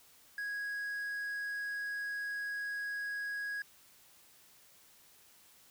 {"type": "tone", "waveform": "triangle", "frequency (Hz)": 1656, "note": "G#6", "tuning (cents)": -5, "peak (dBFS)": -34, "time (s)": [0.38, 3.62], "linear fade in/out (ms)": 2, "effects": ["white hiss -62 dBFS RMS until 5.7 s"]}